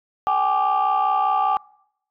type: tone cluster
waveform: sine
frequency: 772 / 837 / 1175 Hz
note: G5 / G#5 / D6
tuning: -27 / +13 / +1 cents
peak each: -20 dBFS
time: 0.27-1.57 s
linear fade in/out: 0 ms
effects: noise-tail reverb RT60 0.7 s tail -24 dB re dry + tanh soft clip ceiling -12 dBFS